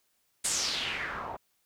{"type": "noise with low-pass filter sweep", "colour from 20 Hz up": "white", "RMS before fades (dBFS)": -33, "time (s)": [0.44, 1.37], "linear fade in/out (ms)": 10, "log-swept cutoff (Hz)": [9000, 770], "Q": 3.6, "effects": ["white hiss -73 dBFS RMS until 1.65 s"]}